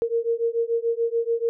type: beating tone pair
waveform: sine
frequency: 460 / 466.9 Hz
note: A#4 / A#4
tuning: -23 / +3 cents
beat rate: 6.9 Hz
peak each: -24 dBFS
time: 0.02-1.49 s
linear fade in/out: 0 ms
effects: none